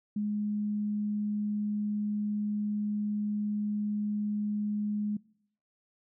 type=tone; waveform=sine; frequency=208.7 Hz; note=G#3; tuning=9 cents sharp; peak=-28 dBFS; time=0.16-5.17 s; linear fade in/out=5 ms; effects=noise-tail reverb RT60 0.7 s tail -23 dB re dry